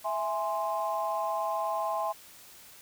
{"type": "chord", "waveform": "sine", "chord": "E augmented", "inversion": "none", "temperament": "equal", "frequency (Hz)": [659.3, 830.6, 1046.5], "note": ["E5", "G#5", "B#5"], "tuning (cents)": [0, 0, 0], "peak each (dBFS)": -32, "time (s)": [0.04, 2.13], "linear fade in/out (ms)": 20, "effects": ["tanh soft clip ceiling -19 dBFS", "white hiss -52 dBFS RMS until 2.81 s"]}